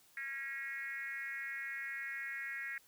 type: tone with frequency modulation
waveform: sine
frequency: 1908 Hz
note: A#6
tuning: 40 cents sharp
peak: -39 dBFS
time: 0.17-2.78 s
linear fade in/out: 2 ms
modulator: 266 Hz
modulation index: 1.2
effects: white hiss -66 dBFS RMS until 2.87 s